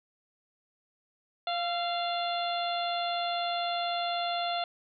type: harmonic tone with a mistuned harmonic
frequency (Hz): 696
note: F5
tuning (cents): -6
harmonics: 1 / 2 / 3 / 4 / 5 / 6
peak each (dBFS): -30 / -38 / -44 / -40 / -37 / -41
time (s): 1.47-4.64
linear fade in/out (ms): 2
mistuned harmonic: 2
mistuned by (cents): -32
effects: none